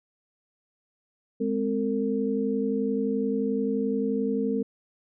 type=tone cluster; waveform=sine; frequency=207.8 / 259.3 / 453.6 Hz; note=G#3 / C4 / A#4; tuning=+1 / -15 / -47 cents; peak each=-28 dBFS; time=1.4-4.63 s; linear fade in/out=10 ms; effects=none